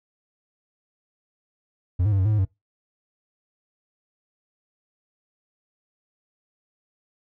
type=tone with pitch steps; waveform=triangle; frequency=89.5 / 106.1 / 98 / 93.6 / 108 / 106.4 / 95.2 Hz; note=F2 / G#2 / G2 / F#2 / A2 / G#2 / F#2; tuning=+43 / +38 / 0 / +20 / -32 / +42 / +50 cents; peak=-16 dBFS; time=1.99-2.452 s; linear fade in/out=10 ms; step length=66 ms; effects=noise-tail reverb RT60 0.2 s tail -23 dB re dry